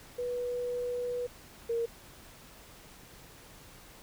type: tone pair in turn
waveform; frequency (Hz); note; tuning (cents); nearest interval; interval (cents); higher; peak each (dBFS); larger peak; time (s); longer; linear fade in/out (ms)
sine; 489.6 / 465.1; B4 / A#4; -15 / -4; minor second; 89; first; -31 / -28; second; 0.18-1.27 / 1.69-1.86; first; 10
effects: pink hiss -53 dBFS RMS until 4.02 s